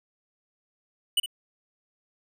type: tone with echo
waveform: square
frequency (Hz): 2960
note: F#7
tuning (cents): 0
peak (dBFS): -20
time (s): 1.17-1.2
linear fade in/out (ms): 5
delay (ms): 61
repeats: 1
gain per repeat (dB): -12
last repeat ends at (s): 1.261
effects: none